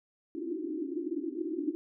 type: band-pass noise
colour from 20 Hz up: pink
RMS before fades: -35 dBFS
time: 0.35-1.75 s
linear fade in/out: 0 ms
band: 280 to 360 Hz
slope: 96 dB/octave
effects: none